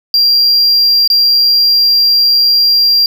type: tone with dropouts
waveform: triangle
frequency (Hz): 4757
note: D8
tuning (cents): +21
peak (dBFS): -5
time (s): 0.14-3.06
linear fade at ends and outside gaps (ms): 1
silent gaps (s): 1.076-1.101
effects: none